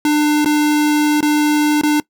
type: tone with dropouts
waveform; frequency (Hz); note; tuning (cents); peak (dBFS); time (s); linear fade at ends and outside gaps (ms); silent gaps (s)
square; 299; D4; +31; -12; 0.05-2; 2; 0.447-0.458 / 1.207-1.227 / 1.813-1.834
effects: noise-tail reverb RT60 0.1 s tail -21 dB re dry